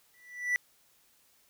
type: tone with exponential growth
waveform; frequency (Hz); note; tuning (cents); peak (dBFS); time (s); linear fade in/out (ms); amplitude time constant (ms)
triangle; 1967; B6; -7; -21; 0.14-0.56; 0; 90
effects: white hiss -66 dBFS RMS until 1.49 s